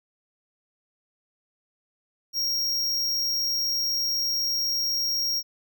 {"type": "tone", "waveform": "square", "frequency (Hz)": 5588, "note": "F8", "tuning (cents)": 0, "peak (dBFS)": -24, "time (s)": [2.33, 5.43], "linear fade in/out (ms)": 50, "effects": []}